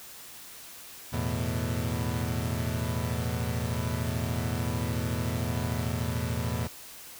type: chord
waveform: 30% pulse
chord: E suspended fourth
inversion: none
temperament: equal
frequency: 82.41 / 110 / 123.47 Hz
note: E2 / A2 / B2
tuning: 0 / 0 / 0 cents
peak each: -30 dBFS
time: 1.12-6.68 s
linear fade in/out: 20 ms
effects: white hiss -46 dBFS RMS until 7.19 s